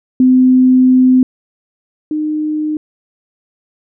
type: tone pair in turn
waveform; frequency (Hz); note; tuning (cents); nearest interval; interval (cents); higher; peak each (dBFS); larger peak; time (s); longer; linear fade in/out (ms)
sine; 256 / 305.8; C4 / D#4; -38 / -30; minor third; 308; second; -5 / -14; first; 0.2-1.23 / 2.11-2.77; first; 2
effects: none